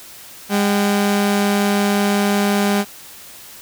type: tone pair together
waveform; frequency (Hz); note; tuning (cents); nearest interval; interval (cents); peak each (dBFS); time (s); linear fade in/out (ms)
sawtooth; 203.2 / 767.2; G#3 / G5; -38 / -37; octave + major seventh; 2301; -11 / -21; 0.49-2.85; 50
effects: white hiss -39 dBFS RMS until 3.61 s